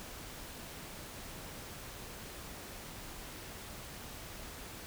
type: silence
effects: pink hiss -47 dBFS RMS until 4.86 s